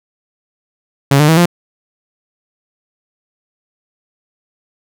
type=tone with pitch steps; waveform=sawtooth; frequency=139 / 149.84 / 161.52 / 174.12 Hz; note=C#3 / D3 / E3 / F3; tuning=+5 / +35 / -35 / -5 cents; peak=-3 dBFS; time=1.11-1.458 s; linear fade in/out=5 ms; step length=87 ms; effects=none